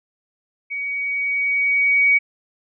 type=tone with level ramp; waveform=sine; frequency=2255 Hz; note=C#7; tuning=29 cents sharp; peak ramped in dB=-24 to -11 dBFS; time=0.7-2.19 s; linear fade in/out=20 ms; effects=none